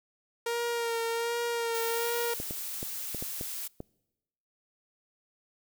sawtooth tone with vibrato, 466.2 Hz, A#4, in tune, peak -25 dBFS, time 0.46-2.34 s, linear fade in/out 5 ms, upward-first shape sine, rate 1.3 Hz, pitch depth 26 cents each way
blue noise, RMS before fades -37 dBFS, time 1.74-3.68 s, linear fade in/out 10 ms
clicks, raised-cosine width 2 ms, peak -24 dBFS, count 7, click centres 2.401 / 2.509 / 2.829 / 3.147 / 3.225 / 3.411 / 3.804 s
effects noise-tail reverb RT60 1.0 s tail -26 dB re dry

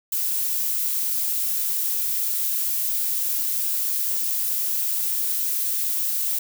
violet noise, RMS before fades -24 dBFS, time 0.12-6.39 s, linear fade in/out 5 ms, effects none

